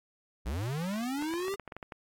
square linear sweep, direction up, 51 to 406.2 Hz, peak -32 dBFS, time 0.45-1.56 s, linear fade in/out 20 ms
clicks, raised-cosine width 0.5 ms, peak -26 dBFS, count 10, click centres 1.224 / 1.338 / 1.482 / 1.54 / 1.597 / 1.677 / 1.722 / 1.766 / 1.828 / 1.922 s
effects AAC 64 kbps

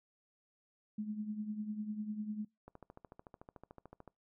sine tone with tremolo, 212.1 Hz, G#3, 37 cents sharp, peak -34 dBFS, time 0.98-2.45 s, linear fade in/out 5 ms, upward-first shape triangle, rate 10 Hz, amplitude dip 70%
click train, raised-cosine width 1 ms, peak -37 dBFS, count 20, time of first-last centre 2.68-4.077 s, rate 13.6 Hz
effects noise-tail reverb RT60 0.2 s tail -24 dB re dry

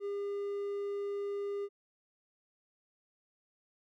triangle tone, 403.5 Hz, G#4, 50 cents flat, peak -32 dBFS, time 0-1.69 s, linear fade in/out 50 ms, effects none

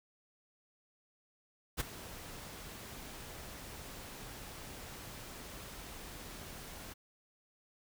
pink noise with ADSR envelope, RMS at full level -33 dBFS, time 1.77-6.94 s, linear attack 34 ms, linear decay 15 ms, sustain -15 dB, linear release 18 ms, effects none

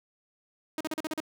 sawtooth tone bursts, 312.9 Hz, D#4, 10 cents sharp, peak -26 dBFS, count 7, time 0.78-1.203 s, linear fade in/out 2 ms, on 27 ms, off 39 ms, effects none

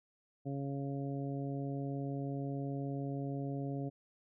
harmonic tone, 138.9 Hz, C#3, 4 cents sharp, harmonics 1 / 2 / 3 / 4 / 5, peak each -38 / -40 / -46 / -48 / -49 dBFS, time 0.45-3.9 s, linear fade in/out 20 ms, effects none

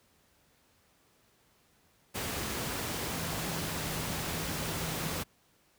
sine tone in noise, 161.8 Hz, E3, 32 cents flat, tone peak -40 dBFS, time 3.13-5.21 s, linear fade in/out 20 ms, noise pink, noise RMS -35 dBFS, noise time 2.14-5.24 s, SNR -8 dB, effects pink hiss -67 dBFS RMS until 5.78 s + high-pass 60 Hz 12 dB/octave

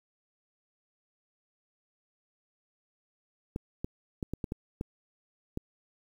clicks, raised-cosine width 3 ms, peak -20 dBFS, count 8, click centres 3.561 / 3.845 / 4.228 / 4.336 / 4.442 / 4.521 / 4.811 / 5.574 s, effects 9-bit

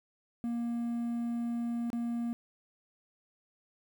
triangle tone with dropouts, 235.5 Hz, A#3, 18 cents sharp, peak -29 dBFS, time 0.44-2.33 s, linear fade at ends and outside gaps 0 ms, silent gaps 1.902-1.931 s, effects 10-bit

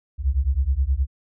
sine beating tone pair, 62.7 / 72.2 Hz, B1 / D2, +27 / -29 cents, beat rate 9.5 Hz, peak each -21 dBFS, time 0.18-1.07 s, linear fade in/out 50 ms, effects none

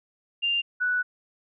sine tone pair in turn, 2794 / 1480.1 Hz, F7 / F#6, 0 / 0 cents, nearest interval major seventh, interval 1100 cents, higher first, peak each -22 dBFS, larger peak neither, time 0.42-0.62 / 0.8-1.03 s, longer second, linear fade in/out 20 ms, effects none

